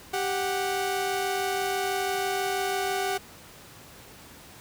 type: tone pair together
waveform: sawtooth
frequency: 392 / 737.9 Hz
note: G4 / F#5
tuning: 0 / -5 cents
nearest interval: major seventh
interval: 1095 cents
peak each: -25 dBFS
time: 0.13-3.18 s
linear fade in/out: 10 ms
effects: pink hiss -48 dBFS RMS until 4.6 s + high-pass 60 Hz 12 dB/octave